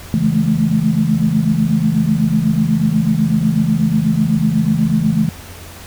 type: chord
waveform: sine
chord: A major seventh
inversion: first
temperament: equal with one note detuned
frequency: 138.59 / 164.81 / 211.9 / 220 Hz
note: C#3 / E3 / G#3 / A3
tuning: 0 / 0 / +35 / 0 cents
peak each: -21 / -16 / -17 / -17 dBFS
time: 0.14-5.29 s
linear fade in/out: 0 ms
effects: added 88 Hz sine -36 dBFS peak until 5.86 s + pink hiss -36 dBFS RMS until 5.86 s